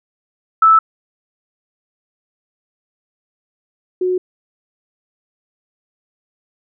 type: tone pair in turn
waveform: sine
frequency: 1313 / 366.1 Hz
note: E6 / F#4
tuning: -7 / -18 cents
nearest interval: octave + minor seventh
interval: 2211 cents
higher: first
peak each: -6 / -14 dBFS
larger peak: first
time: 0.62-0.79 / 4.01-4.18 s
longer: neither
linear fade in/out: 5 ms
effects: none